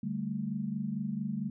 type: chord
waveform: sine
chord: D suspended fourth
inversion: none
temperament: just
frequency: 146.83 / 195.78 / 220.2 Hz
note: D3 / G3 / A3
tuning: 0 / -2 / +2 cents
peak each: -39 / -35 / -35 dBFS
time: 0.03-1.5 s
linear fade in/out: 5 ms
effects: none